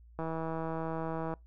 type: click train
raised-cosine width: 1 ms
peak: -23 dBFS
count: 187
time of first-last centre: 0.19-1.338 s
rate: 162 Hz
effects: noise-tail reverb RT60 0.2 s tail -25 dB re dry + added 58 Hz sine -53 dBFS peak until 1.46 s